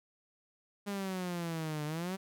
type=exponential two-way sweep; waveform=sawtooth; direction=down then up; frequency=204.4 to 148.2 to 195.6 Hz; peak=-31 dBFS; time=0.86-2.17 s; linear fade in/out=20 ms; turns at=1.85 s; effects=none